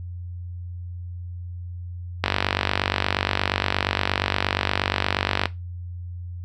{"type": "click train", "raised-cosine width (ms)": 0.3, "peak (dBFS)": -3, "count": 157, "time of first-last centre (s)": [2.24, 5.456], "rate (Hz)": 48.5, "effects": ["noise-tail reverb RT60 0.2 s tail -17 dB re dry", "added 88 Hz sine -31 dBFS peak until 6.44 s"]}